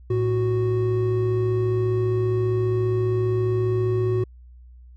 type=tone pair together; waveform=triangle; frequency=111.5 / 369.4 Hz; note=A2 / F#4; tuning=+23 / -3 cents; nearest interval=octave + major sixth; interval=2074 cents; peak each=-20 dBFS; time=0.1-4.24 s; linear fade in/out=5 ms; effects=added 61 Hz sine -43 dBFS peak until 4.96 s